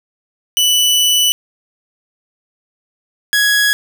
sawtooth tone pair in turn, 2973 / 1668.5 Hz, F#7 / G#6, +8 / +8 cents, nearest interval minor seventh, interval 1000 cents, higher first, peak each -7 dBFS, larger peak neither, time 0.57-1.32 / 3.33-3.73 s, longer first, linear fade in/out 0 ms, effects none

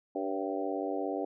harmonic tone with a mistuned harmonic, 97 Hz, G2, 18 cents flat, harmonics 3 / 4 / 5 / 6 / 7 / 8, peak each -36 / -37 / -38 / -39 / -39 / -40 dBFS, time 0.15-1.25 s, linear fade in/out 5 ms, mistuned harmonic 6, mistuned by -36 cents, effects none

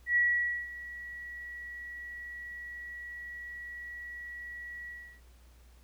sine tone with ADSR envelope, 1931 Hz, B6, 39 cents flat, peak -22 dBFS, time 0.06-5.21 s, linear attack 99 ms, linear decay 510 ms, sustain -18 dB, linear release 330 ms, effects added 60 Hz sine -55 dBFS peak until 5.83 s + pink hiss -65 dBFS RMS until 5.83 s

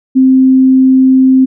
sine tone, 261.6 Hz, C4, in tune, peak -3 dBFS, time 0.15-1.46 s, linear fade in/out 20 ms, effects none

